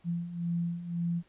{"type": "beating tone pair", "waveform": "sine", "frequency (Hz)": [169.7, 171.6], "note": ["F3", "F3"], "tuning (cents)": [-49, -30], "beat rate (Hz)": 1.9, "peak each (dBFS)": [-36, -31], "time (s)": [0.04, 1.23], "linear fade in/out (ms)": 50, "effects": ["pink hiss -66 dBFS RMS until 1.28 s", "resampled to 8000 Hz"]}